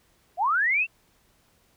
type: linear sweep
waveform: sine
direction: up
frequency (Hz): 642 to 2753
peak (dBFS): -20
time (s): 0.37-0.87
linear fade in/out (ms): 50
effects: pink hiss -64 dBFS RMS until 1.76 s